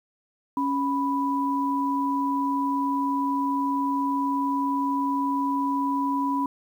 sine tone pair together, 277.2 / 987.8 Hz, C#4 / B5, 0 / 0 cents, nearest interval octave + minor seventh, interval 2200 cents, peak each -25 dBFS, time 0.57-6.46 s, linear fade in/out 2 ms, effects 9-bit

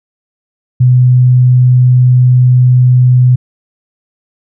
sine tone, 125.7 Hz, B2, 31 cents sharp, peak -3 dBFS, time 0.8-3.36 s, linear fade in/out 10 ms, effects none

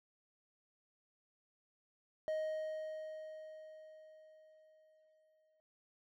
triangle tone with exponential decay, 625 Hz, D#5, 8 cents sharp, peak -32 dBFS, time 2.28-5.6 s, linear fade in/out 0 ms, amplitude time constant 720 ms, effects none

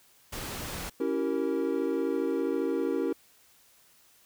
pink noise, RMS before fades -37 dBFS, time 0.32-0.9 s, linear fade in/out 10 ms
triangle chord, C# diminished seventh, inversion none, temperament equal with one note detuned, 277.2 / 329.6 / 384.6 / 466.2 Hz, C#4 / E4 / G4 / Bb4, 0 / 0 / -33 / 0 cents, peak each -30 dBFS, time 1-3.13 s, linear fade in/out 5 ms
effects white hiss -61 dBFS RMS until 4.25 s

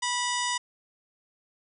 harmonic tone with a mistuned harmonic, 980 Hz, B5, 14 cents flat, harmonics 1 / 2 / 3 / 4 / 5 / 6 / 7 / 8 / 9, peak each -30 / -33 / -35 / -36 / -37 / -38 / -38 / -39 / -40 dBFS, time 0.02-0.58 s, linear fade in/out 10 ms, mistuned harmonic 4, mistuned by -120 cents, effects none

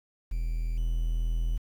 triangle tone with level steps, 40.97 Hz, E1, 10 cents flat, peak -25 / -23 dBFS, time 0.31-1.58 s, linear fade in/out 10 ms, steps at 0.77 s, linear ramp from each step 10 ms, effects 9-bit

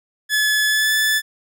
sawtooth tone with pitch glide, 1715 to 1741 Hz, A6 to A6, -45 to -19 cents, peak -12 dBFS, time 0.29-1.22 s, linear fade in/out 50 ms, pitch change +26 cents, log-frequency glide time 0.66-0.93 s, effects none

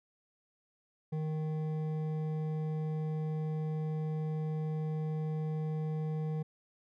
triangle tone with hard clipping, 155.56 Hz, D#3, in tune, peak -34 dBFS, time 1.12-6.43 s, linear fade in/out 10 ms, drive 13 dB, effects none

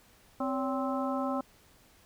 harmonic tone with a mistuned harmonic, 261.6 Hz, C4, in tune, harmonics 1 / 2 / 3 / 4 / 5, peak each -32 / -35 / -37 / -38 / -39 dBFS, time 0.4-1.41 s, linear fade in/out 5 ms, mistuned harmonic 2, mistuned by +130 cents, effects pink hiss -61 dBFS RMS until 2.05 s

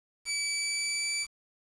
15% pulse tone with pitch glide, 2300 to 2316 Hz, D7 to D7, -37 to -25 cents, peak -22 dBFS, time 0.25-1.27 s, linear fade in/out 50 ms, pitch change +12 cents, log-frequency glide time 0.44-1.14 s, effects resampled to 22050 Hz + 8-bit

